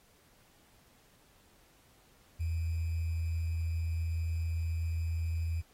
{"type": "tone with sample-and-hold", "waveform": "sine", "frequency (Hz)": 82.41, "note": "E2", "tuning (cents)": 0, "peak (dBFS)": -30, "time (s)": [2.39, 5.62], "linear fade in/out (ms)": 20, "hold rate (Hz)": 2450, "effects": ["pink hiss -65 dBFS RMS until 5.73 s", "AAC 48 kbps"]}